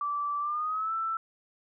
sine tone with pitch glide, 1163 to 1328.2 Hz, D6 to E6, -17 to +13 cents, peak -28 dBFS, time 0.01-1.17 s, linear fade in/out 2 ms, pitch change +230 cents, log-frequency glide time 0.4-0.93 s, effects none

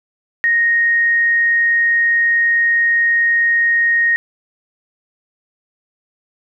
sine tone, 1864.7 Hz, A#6, in tune, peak -11 dBFS, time 0.44-4.16 s, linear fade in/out 0 ms, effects none

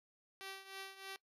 5% pulse tone with tremolo, 387.2 Hz, G4, 21 cents flat, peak -33 dBFS, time 0.41-1.16 s, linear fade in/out 0 ms, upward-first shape triangle, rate 3.2 Hz, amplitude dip 80%, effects noise-tail reverb RT60 0.1 s tail -20 dB re dry + low-pass 12000 Hz 12 dB/octave

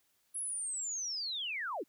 sine linear sweep, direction down, 10930 to 220 Hz, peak -35 dBFS, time 0.34-1.84 s, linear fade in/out 20 ms, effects white hiss -74 dBFS RMS until 1.88 s

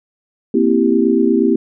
sine chord, C dominant seventh, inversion third, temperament equal, 233.1 / 261.6 / 329.6 / 392 Hz, Bb3 / C4 / E4 / G4, 0 / 0 / 0 / 0 cents, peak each -16 dBFS, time 0.54-1.56 s, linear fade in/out 5 ms, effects none

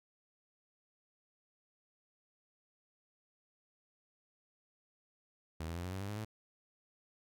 sawtooth tone with pitch steps, 80 / 83.59 / 87.34 / 91.26 / 95.36 / 99.64 / 104.11 / 108.78 Hz, D#2 / E2 / F2 / F#2 / G2 / G2 / G#2 / A2, +49 / +25 / +1 / -23 / -47 / +29 / +5 / -19 cents, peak -35 dBFS, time 5.6-6.248 s, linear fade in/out 5 ms, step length 81 ms, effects none

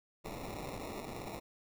blue noise with sample-and-hold, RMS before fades -43 dBFS, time 0.24-1.4 s, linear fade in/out 20 ms, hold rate 1575 Hz, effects none

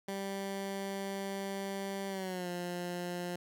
15% pulse tone with pitch glide, 196 to 176.65 Hz, G3 to F3, 0 to +20 cents, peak -30 dBFS, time 0.08-3.36 s, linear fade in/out 5 ms, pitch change -180 cents, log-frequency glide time 2.08-2.49 s, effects none

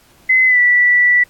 sine tone with pitch glide, 2041 to 1961.3 Hz, C7 to B6, -44 to -13 cents, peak -8 dBFS, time 0.29-1.24 s, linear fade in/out 10 ms, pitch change -69 cents, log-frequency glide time 0.46-0.59 s, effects pink hiss -50 dBFS RMS until 1.29 s + AAC 64 kbps

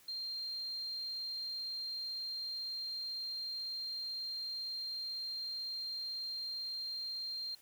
sine tone, 4186 Hz, C8, in tune, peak -38 dBFS, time 0.08-7.55 s, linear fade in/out 5 ms, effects white hiss -63 dBFS RMS until 7.61 s

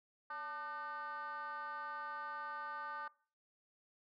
sine tone with frequency modulation, 1201 Hz, D6, 38 cents sharp, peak -40 dBFS, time 0.3-3.08 s, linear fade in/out 5 ms, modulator 316 Hz, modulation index 1.2, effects noise-tail reverb RT60 0.4 s tail -21 dB re dry + tanh soft clip ceiling -39 dBFS

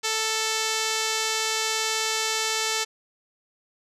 5% pulse tone with low-pass filter, 440.9 Hz, A4, 4 cents sharp, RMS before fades -26 dBFS, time 0.03-2.85 s, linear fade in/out 20 ms, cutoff 8300 Hz, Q 5, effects none

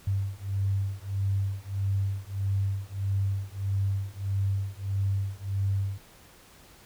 sine beating tone pair, 97.4 / 99 Hz, G2 / G2, -11 / +18 cents, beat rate 1.6 Hz, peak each -29 dBFS, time 0.07-5.98 s, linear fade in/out 5 ms, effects pink hiss -54 dBFS RMS until 6.85 s

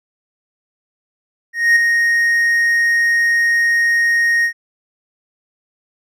triangle tone with ADSR envelope, 1864.7 Hz, A#6, in tune, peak -5 dBFS, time 1.53-4.53 s, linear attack 230 ms, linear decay 10 ms, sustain -5 dB, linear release 87 ms, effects none

